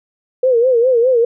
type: tone with vibrato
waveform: sine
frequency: 490 Hz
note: B4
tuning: 14 cents flat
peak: -9 dBFS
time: 0.43-1.25 s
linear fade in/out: 5 ms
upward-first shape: sine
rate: 4.9 Hz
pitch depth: 120 cents each way
effects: none